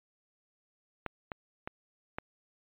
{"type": "clicks", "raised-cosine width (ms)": 0.5, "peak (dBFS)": [-19, -22, -22, -20], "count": 4, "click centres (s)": [1.063, 1.318, 1.675, 2.185], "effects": ["resampled to 8000 Hz"]}